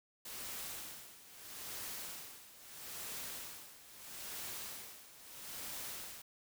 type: noise with tremolo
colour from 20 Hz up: white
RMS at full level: -44 dBFS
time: 0.25-6.22 s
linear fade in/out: 5 ms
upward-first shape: sine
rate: 0.77 Hz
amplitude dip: 80%
effects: none